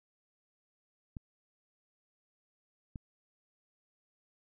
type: clicks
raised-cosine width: 5 ms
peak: -29 dBFS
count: 2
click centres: 1.168 / 2.958 s
effects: none